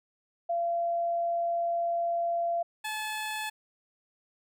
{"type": "tone pair in turn", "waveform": ["sine", "15% pulse"], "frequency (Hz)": [684, 861.8], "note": ["F5", "A5"], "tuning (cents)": [-36, -36], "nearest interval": "major third", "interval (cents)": 400, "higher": "second", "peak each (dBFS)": -26, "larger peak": "neither", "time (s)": [[0.49, 2.63], [2.84, 3.5]], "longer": "first", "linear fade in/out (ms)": 10, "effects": []}